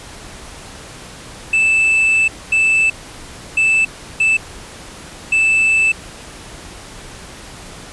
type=tone bursts at uneven times; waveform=triangle; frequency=2637 Hz; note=E7; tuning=in tune; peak=-9 dBFS; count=5; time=1.53-2.28 / 2.52-2.9 / 3.57-3.85 / 4.2-4.37 / 5.32-5.92 s; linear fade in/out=5 ms; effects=pink hiss -35 dBFS RMS until 7.92 s + resampled to 24000 Hz